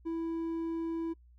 sine tone with hard clipping, 329.6 Hz, E4, in tune, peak -33 dBFS, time 0.05-1.14 s, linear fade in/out 20 ms, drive 3 dB, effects noise-tail reverb RT60 0.1 s tail -25 dB re dry + added 60 Hz sine -56 dBFS peak until 1.38 s

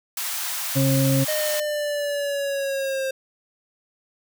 white high-pass noise, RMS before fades -28 dBFS, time 0.17-1.6 s, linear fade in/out 2 ms, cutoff 710 Hz, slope 24 dB/octave
harmonic tone, 135.1 Hz, C#3, 44 cents flat, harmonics 1 / 2 / 4, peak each -19 / -22 / -25 dBFS, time 0.75-1.25 s, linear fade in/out 20 ms
square linear sweep, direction down, 616 to 529 Hz, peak -24 dBFS, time 1.28-3.11 s, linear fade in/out 5 ms
effects none

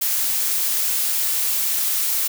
blue noise, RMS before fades -21 dBFS, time 0.01-2.28 s, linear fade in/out 10 ms, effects none

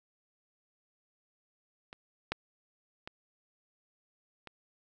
clicks, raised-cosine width 0.3 ms, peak -29 / -15 / -25 / -29 dBFS, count 4, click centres 1.929 / 2.32 / 3.075 / 4.473 s, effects none

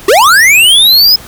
square linear sweep, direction up, 349.2 to 5150 Hz, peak -3 dBFS, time 0.08-1.16 s, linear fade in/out 5 ms, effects pink hiss -31 dBFS RMS until 1.27 s

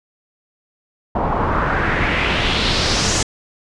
pink noise with low-pass filter sweep, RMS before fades -18 dBFS, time 1.15-3.23 s, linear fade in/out 5 ms, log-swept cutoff 830 to 7100 Hz, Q 2.6, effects resampled to 24000 Hz

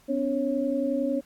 sine tone cluster, 255.7 / 286.7 / 550 Hz, C4 / D4 / C#5, -40 / -42 / -14 cents, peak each -28 dBFS, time 0.08-1.21 s, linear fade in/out 20 ms, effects pink hiss -59 dBFS RMS until 1.25 s + AAC 64 kbps

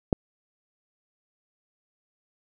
click, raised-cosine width 2 ms, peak -7 dBFS, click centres 0.128 s, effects none

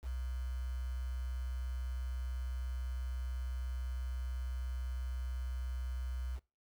sine tone with quantisation, 63 Hz, B1, 35 cents sharp, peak -36 dBFS, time 0.02-6.4 s, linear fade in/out 50 ms, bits 9, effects noise-tail reverb RT60 0.3 s tail -23 dB re dry

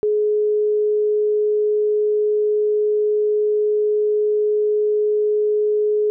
sine tone, 421.8 Hz, G#4, 27 cents sharp, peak -15 dBFS, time 0.03-6.1 s, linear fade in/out 0 ms, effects none

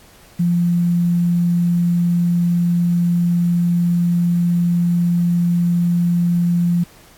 sine tone with quantisation, 173.4 Hz, F3, 12 cents flat, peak -13 dBFS, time 0.39-6.84 s, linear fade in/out 10 ms, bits 7, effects pink hiss -47 dBFS RMS until 7.17 s + AAC 64 kbps

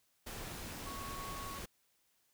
sine tone in noise, 1108.7 Hz, C#6, in tune, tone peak -45 dBFS, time 0.86-1.59 s, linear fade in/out 10 ms, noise pink, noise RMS -45 dBFS, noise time 0.26-1.66 s, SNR -3 dB, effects white hiss -75 dBFS RMS until 2.33 s

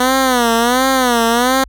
10% pulse tone with vibrato, 246.9 Hz, B3, in tune, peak -3 dBFS, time 0-1.64 s, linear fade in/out 5 ms, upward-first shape sine, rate 1.4 Hz, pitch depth 130 cents each way, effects added 50 Hz sine -37 dBFS peak until 1.68 s

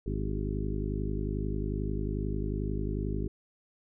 harmonic tone with a mistuned harmonic, 51.2 Hz, G#1, 24 cents flat, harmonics 1 / 2 / 3 / 4 / 5 / 6 / 7 / 8, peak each -33 / -36 / -38 / -39 / -40 / -41 / -41 / -42 dBFS, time 0.06-3.28 s, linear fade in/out 5 ms, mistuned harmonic 7, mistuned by +54 cents, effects none

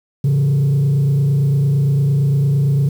sine tone with frequency modulation, 140 Hz, C#3, 18 cents sharp, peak -9 dBFS, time 0.24-2.89 s, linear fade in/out 5 ms, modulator 28.8 Hz, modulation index 0.45, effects tanh soft clip ceiling -11 dBFS + 7-bit

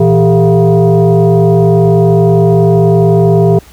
sine tone with frequency modulation, 116.54 Hz, A#2, in tune, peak -4 dBFS, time 0-3.59 s, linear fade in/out 5 ms, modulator 281 Hz, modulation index 1.6, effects added 60 Hz sine -38 dBFS peak until 3.72 s + pink hiss -40 dBFS RMS until 3.72 s

